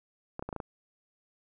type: clicks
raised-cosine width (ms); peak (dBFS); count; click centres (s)
1; -22; 6; 0.394 / 0.425 / 0.49 / 0.528 / 0.563 / 0.602
effects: none